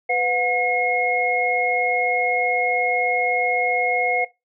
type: tone cluster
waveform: sine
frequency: 498.8 / 722 / 2158 Hz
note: B4 / F#5 / C#7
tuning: +17 / -43 / -47 cents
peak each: -24 / -22 / -21 dBFS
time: 0.09-4.25 s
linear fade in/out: 10 ms
effects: noise-tail reverb RT60 0.2 s tail -18 dB re dry